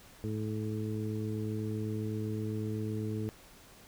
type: harmonic tone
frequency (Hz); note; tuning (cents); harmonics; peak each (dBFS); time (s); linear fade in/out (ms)
107.9; A2; -33; 1 / 2 / 3 / 4; -35 / -38 / -40 / -41; 0.24-3.29; 0
effects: pink hiss -56 dBFS RMS until 3.87 s